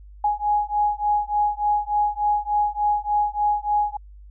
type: beating tone pair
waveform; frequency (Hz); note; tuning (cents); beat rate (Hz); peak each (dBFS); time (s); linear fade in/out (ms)
sine; 830.6 / 834; G#5 / G#5; 0 / +7; 3.4; -22; 0.24-3.97; 5
effects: added 50 Hz sine -41 dBFS peak until 4.3 s